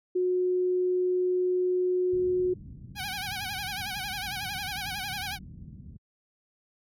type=tone; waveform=sine; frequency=364 Hz; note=F#4; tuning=28 cents flat; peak=-23 dBFS; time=0.15-2.54 s; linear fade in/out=10 ms
type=low-pass noise; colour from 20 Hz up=pink; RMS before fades=-42 dBFS; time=2.12-5.97 s; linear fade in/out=5 ms; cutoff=210 Hz; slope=24 dB/octave
type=tone with vibrato; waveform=10% pulse; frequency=784 Hz; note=G5; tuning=in tune; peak=-24 dBFS; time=2.95-5.39 s; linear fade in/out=50 ms; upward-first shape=sine; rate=11 Hz; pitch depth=110 cents each way
effects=high-pass 60 Hz 12 dB/octave